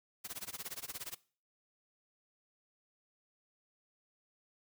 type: noise with tremolo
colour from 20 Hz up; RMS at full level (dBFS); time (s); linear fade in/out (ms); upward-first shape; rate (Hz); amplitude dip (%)
white; -41; 0.24-1.15; 10; sine; 17; 100
effects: noise-tail reverb RT60 0.4 s tail -20 dB re dry